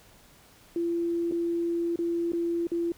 sine tone with dropouts, 340 Hz, F4, 46 cents flat, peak -25 dBFS, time 0.76-2.92 s, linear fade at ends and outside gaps 2 ms, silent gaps 1.313-1.321 / 1.959-1.989 / 2.32-2.333 / 2.67-2.717 s, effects pink hiss -56 dBFS RMS until 2.97 s

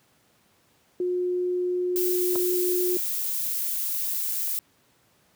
sine tone, 359.7 Hz, F#4, 49 cents flat, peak -23 dBFS, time 1-2.97 s, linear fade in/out 2 ms
violet noise, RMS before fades -28 dBFS, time 1.96-4.59 s, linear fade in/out 0 ms
clicks, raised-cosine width 1 ms, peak -20 dBFS, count 2, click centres 2.356 / 2.359 s
effects pink hiss -63 dBFS RMS until 5.35 s + high-pass 100 Hz 12 dB/octave

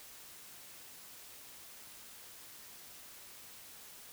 silence, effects white hiss -53 dBFS RMS until 4.12 s

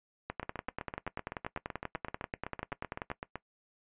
two click trains, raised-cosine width 0.5 ms, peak -22 / -20 dBFS, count 24 / 30, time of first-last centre 0.43-3.356 / 0.3-3.116 s, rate 7.86 / 10.3 Hz, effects noise-tail reverb RT60 0.1 s tail -19 dB re dry + resampled to 8000 Hz

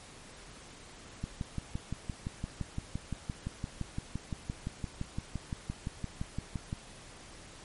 click train, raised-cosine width 5 ms, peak -22 dBFS, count 33, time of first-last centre 1.24-6.729 s, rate 5.83 Hz, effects pink hiss -51 dBFS RMS until 7.64 s + MP3 48 kbps

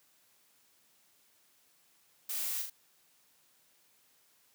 blue noise with echo, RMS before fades -37 dBFS, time 2.29-2.62 s, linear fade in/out 5 ms, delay 40 ms, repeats 2, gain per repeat -4 dB, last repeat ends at 2.7 s, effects white hiss -68 dBFS RMS until 4.54 s + high-pass 100 Hz 12 dB/octave

